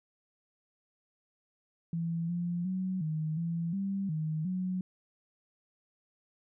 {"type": "tone with pitch steps", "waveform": "sine", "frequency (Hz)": [166.9, 173.8, 186.5, 156.1, 167.8, 195.8, 156.3, 184.2], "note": ["E3", "F3", "F#3", "D#3", "E3", "G3", "D#3", "F#3"], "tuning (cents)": [22, -8, 14, 6, 31, -2, 8, -7], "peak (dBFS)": -30, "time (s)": [1.93, 4.81], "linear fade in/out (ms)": 2, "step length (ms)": 360, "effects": []}